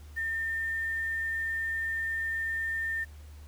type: tone with quantisation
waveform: sine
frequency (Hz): 1807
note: A6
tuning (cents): +46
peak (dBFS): -29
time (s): 0.16-3.05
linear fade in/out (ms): 20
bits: 9
effects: added 74 Hz sine -45 dBFS peak until 3.47 s + pink hiss -59 dBFS RMS until 3.47 s